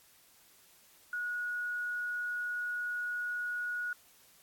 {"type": "tone", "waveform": "sine", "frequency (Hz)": 1455, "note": "F#6", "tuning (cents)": -29, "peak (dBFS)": -33, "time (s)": [1.13, 3.93], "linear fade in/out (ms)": 2, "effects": ["white hiss -62 dBFS RMS until 4.42 s", "AAC 64 kbps"]}